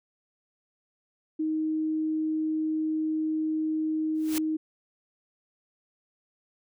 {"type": "tone", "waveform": "sine", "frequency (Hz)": 313.2, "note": "D#4", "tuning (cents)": 11, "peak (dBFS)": -25, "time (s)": [1.39, 4.57], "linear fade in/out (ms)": 10}
{"type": "noise with exponential growth", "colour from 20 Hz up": "white", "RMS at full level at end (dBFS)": -30, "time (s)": [4.15, 4.38], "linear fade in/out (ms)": 0, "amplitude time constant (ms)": 48}
{"effects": []}